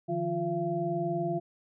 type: tone cluster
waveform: sine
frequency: 150.1 / 170.4 / 348.6 / 681 Hz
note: D3 / F3 / F4 / F5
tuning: +38 / -42 / -3 / -44 cents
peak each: -36 / -35 / -32 / -32 dBFS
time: 0.08-1.4 s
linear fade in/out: 20 ms
effects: none